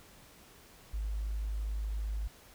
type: tone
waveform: sine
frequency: 52.4 Hz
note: G#1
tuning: 16 cents sharp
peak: -32 dBFS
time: 0.93-2.28 s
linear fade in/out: 10 ms
effects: pink hiss -57 dBFS RMS until 2.54 s